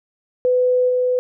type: tone with level steps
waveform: sine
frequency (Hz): 501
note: B4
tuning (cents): +25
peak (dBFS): -13 / -15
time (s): 0.45-1.19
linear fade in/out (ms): 0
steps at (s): 0.88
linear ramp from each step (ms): 20
effects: none